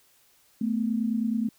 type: tone pair together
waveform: sine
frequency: 220 / 249.4 Hz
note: A3 / B3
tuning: 0 / +17 cents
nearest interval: major second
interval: 217 cents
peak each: -25 / -29 dBFS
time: 0.61-1.49 s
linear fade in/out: 5 ms
effects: white hiss -62 dBFS RMS until 1.58 s